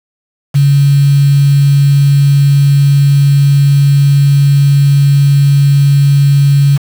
sine tone with quantisation, 140.9 Hz, C#3, 29 cents sharp, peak -4 dBFS, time 0.54-6.78 s, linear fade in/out 20 ms, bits 4, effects none

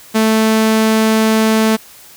sawtooth tone, 220 Hz, A3, in tune, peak -6 dBFS, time 0.14-1.77 s, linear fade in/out 20 ms, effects white hiss -40 dBFS RMS until 2.16 s

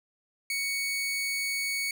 sawtooth tone, 2228 Hz, C#7, 8 cents sharp, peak -25 dBFS, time 0.5-1.91 s, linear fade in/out 2 ms, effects none

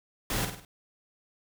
pink noise with echo, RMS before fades -30 dBFS, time 0.3-0.45 s, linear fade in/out 2 ms, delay 50 ms, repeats 4, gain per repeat -6 dB, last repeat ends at 0.65 s, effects none

